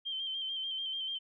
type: tone with vibrato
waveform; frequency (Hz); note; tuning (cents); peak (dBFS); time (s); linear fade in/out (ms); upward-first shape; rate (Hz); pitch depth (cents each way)
sine; 3136; G7; 0; -34; 0.05-1.19; 20; square; 6.8; 31
effects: none